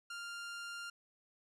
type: tone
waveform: sawtooth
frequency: 1396.9 Hz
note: F6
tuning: in tune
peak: -39 dBFS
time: 0.1-0.9 s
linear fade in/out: 5 ms
effects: low-pass 9000 Hz 12 dB/octave